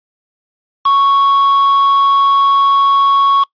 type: tone with quantisation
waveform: triangle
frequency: 1108.7 Hz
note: C#6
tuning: in tune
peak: -6 dBFS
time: 0.85-3.44 s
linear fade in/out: 10 ms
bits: 3
effects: noise-tail reverb RT60 0.1 s tail -24 dB re dry + resampled to 11025 Hz